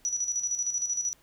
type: tone with tremolo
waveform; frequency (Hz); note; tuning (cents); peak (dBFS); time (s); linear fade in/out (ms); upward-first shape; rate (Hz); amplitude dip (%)
sine; 5880; F#8; -12; -25; 0.05-1.13; 0; square; 13; 60
effects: pink hiss -62 dBFS RMS until 1.22 s